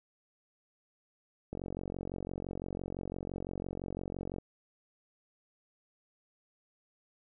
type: click train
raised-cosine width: 2 ms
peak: -25 dBFS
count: 132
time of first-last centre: 1.53-4.384 s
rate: 45.9 Hz
effects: none

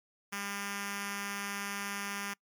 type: tone with notch filter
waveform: 5% pulse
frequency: 200.9 Hz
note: G3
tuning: 43 cents sharp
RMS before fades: -38 dBFS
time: 0.32-2.34 s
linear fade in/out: 10 ms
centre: 530 Hz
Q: 0.65
effects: noise-tail reverb RT60 0.1 s tail -25 dB re dry + MP3 96 kbps

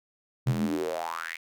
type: tone with high-pass filter sweep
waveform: square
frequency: 41.32 Hz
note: E1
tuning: 5 cents sharp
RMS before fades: -30 dBFS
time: 0.46-1.37 s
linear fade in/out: 10 ms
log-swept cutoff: 120 to 2300 Hz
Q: 6.8
effects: none

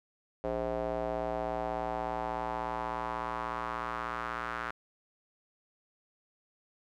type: tone with band-pass filter sweep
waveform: square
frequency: 58.27 Hz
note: A#1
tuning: in tune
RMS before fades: -35 dBFS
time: 0.44-4.71 s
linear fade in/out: 0 ms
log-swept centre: 560 to 1400 Hz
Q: 2.9
effects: none

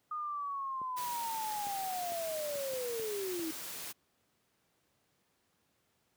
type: linear sweep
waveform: sine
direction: down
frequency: 1234 to 311.1 Hz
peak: -35 dBFS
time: 0.11-3.51 s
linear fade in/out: 5 ms
type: clicks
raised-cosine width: 2 ms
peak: -37 dBFS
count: 7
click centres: 0.816 / 1.669 / 2.12 / 2.556 / 2.735 / 2.997 / 3.394 s
type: noise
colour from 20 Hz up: white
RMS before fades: -43 dBFS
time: 0.96-3.93 s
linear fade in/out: 20 ms
effects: pink hiss -75 dBFS RMS until 6.16 s + high-pass 100 Hz 12 dB/octave

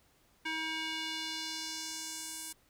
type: tone with band-pass filter sweep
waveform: square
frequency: 318.8 Hz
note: D#4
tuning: 42 cents sharp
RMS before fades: -39 dBFS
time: 0.45-2.53 s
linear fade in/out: 10 ms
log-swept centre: 2200 to 9800 Hz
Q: 1.6
effects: pink hiss -68 dBFS RMS until 2.69 s

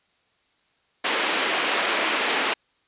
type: band-pass noise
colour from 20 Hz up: white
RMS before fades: -24 dBFS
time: 1.04-2.54 s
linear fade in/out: 10 ms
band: 260 to 3200 Hz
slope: 24 dB/octave
effects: white hiss -66 dBFS RMS until 2.87 s + resampled to 8000 Hz

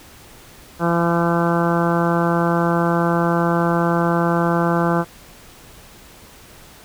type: harmonic tone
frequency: 170 Hz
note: F3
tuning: 46 cents flat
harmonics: 1 / 2 / 3 / 4 / 5 / 6 / 7 / 8 / 9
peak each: -19 / -22 / -24 / -25 / -26 / -27 / -27 / -28 / -29 dBFS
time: 0.79-5.05 s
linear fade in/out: 50 ms
effects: pink hiss -44 dBFS RMS until 6.84 s

